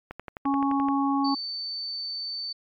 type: click train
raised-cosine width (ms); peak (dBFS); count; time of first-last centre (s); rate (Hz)
0.5; -21; 10; 0.11-0.886; 11.6
type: harmonic tone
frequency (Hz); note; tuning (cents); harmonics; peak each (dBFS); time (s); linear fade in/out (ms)
276.7; C#4; -3; 1 / 3 / 4; -23 / -28 / -29; 0.45-1.35; 10
type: tone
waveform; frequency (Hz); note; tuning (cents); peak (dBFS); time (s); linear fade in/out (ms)
sine; 4541; C#8; +41; -30; 1.24-2.53; 10
effects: MP3 96 kbps